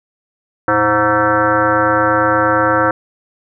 sine tone with frequency modulation, 932.3 Hz, A#5, in tune, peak -10 dBFS, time 0.68-2.91 s, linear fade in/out 2 ms, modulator 204 Hz, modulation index 3.2, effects none

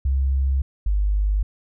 sine tone pair in turn, 67.2 / 50.34 Hz, C2 / G1, +47 / +47 cents, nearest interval perfect fourth, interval 500 cents, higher first, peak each -17 dBFS, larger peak neither, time 0.05-0.62 / 0.86-1.43 s, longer neither, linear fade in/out 5 ms, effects none

